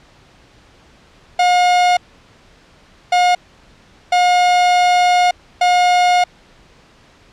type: tone bursts at uneven times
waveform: 45% pulse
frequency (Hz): 717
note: F5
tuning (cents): +45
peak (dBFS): -10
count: 4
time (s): 1.39-1.97 / 3.12-3.35 / 4.12-5.31 / 5.61-6.24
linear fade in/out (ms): 5
effects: pink hiss -48 dBFS RMS until 7.32 s + low-pass 5000 Hz 12 dB/octave